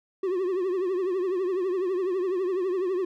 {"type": "tone with vibrato", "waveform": "triangle", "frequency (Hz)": 370, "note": "F#4", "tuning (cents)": 0, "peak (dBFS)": -22, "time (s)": [0.23, 3.05], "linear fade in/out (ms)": 5, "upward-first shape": "triangle", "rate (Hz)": 12, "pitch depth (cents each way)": 120, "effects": []}